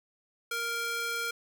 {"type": "tone with high-pass filter", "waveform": "square", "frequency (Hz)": 466.2, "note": "A#4", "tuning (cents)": 0, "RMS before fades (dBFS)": -33, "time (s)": [0.51, 1.31], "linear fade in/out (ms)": 5, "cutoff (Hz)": 1200, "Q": 1.1, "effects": []}